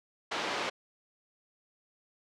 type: band-pass noise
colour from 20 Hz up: pink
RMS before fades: -34 dBFS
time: 0.31-0.7 s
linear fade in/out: 10 ms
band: 440 to 4000 Hz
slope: 12 dB/octave
effects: low-pass 8000 Hz 12 dB/octave